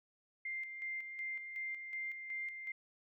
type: tone with tremolo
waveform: sine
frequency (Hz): 2099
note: C7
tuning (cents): +5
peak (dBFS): -38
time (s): 0.45-2.72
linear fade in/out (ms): 5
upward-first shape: square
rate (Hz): 2.7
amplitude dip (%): 50
effects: none